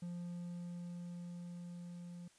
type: tone with level ramp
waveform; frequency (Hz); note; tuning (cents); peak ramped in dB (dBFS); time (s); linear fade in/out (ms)
triangle; 174.61; F3; 0; -39 to -45; 0.02-2.28; 5
effects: white hiss -68 dBFS RMS until 2.38 s + resampled to 22050 Hz